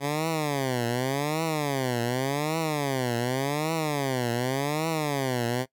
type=tone with vibrato; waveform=10% pulse; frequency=138.59 Hz; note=C#3; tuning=in tune; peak=-17 dBFS; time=0-5.66 s; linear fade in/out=50 ms; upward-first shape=triangle; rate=0.87 Hz; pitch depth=300 cents each way; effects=noise-tail reverb RT60 0.1 s tail -20 dB re dry